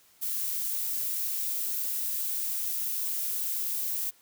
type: noise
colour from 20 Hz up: violet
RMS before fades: -31 dBFS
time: 0.21-4.11 s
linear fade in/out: 20 ms
effects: white hiss -61 dBFS RMS until 4.21 s